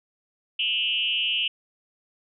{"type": "tone with frequency modulation", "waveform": "sine", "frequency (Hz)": 2883, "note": "F#7", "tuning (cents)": -46, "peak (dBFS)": -22, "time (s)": [0.59, 1.48], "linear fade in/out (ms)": 5, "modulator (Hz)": 221, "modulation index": 1.2, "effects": []}